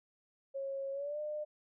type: tone with pitch glide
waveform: sine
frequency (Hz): 546 to 602.3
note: C#5 to D5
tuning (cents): -26 to +44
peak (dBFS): -36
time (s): 0.54-1.45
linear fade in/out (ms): 20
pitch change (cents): +170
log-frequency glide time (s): 0.92-1.19
effects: none